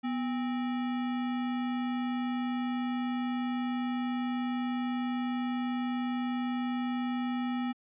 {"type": "tone with sample-and-hold", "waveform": "sine", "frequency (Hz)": 246.9, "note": "B3", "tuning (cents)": 0, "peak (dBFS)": -29, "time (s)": [0.03, 7.73], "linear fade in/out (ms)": 20, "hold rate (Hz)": 1050, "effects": ["resampled to 8000 Hz"]}